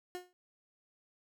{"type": "tone with exponential decay", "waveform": "30% pulse", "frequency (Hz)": 360, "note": "F#4", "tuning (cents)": -47, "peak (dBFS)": -34, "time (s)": [0.15, 0.33], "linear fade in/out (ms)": 0, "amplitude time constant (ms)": 39, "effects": []}